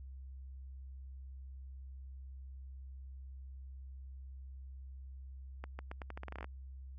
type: accelerating click train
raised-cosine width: 0.5 ms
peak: -29 dBFS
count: 14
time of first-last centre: 5.64-6.444 s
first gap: 150 ms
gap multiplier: 0.83
effects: added 66 Hz sine -46 dBFS peak until 6.98 s